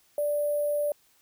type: tone with sample-and-hold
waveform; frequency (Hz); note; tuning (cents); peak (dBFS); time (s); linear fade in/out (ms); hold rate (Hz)
sine; 587.3; D5; 0; -24; 0.18-0.92; 2; 11025
effects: white hiss -64 dBFS RMS until 1.21 s